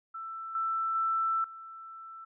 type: tone with level steps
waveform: sine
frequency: 1330 Hz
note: E6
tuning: 15 cents sharp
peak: -37 / -28 / -26 / -43 dBFS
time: 0.14-2.25 s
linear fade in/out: 10 ms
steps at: 0.55 / 0.95 / 1.44 s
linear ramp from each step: 2 ms
effects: none